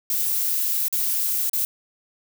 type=noise with dropouts; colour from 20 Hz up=violet; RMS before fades=-23 dBFS; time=0.1-1.65 s; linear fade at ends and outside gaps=1 ms; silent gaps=0.882-0.926 / 1.496-1.532 s; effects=none